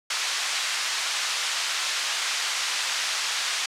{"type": "band-pass noise", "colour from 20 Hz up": "white", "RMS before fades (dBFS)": -27, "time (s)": [0.1, 3.66], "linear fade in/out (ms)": 5, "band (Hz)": [1100, 5800], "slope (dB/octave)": 12, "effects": ["low-pass 9000 Hz 12 dB/octave"]}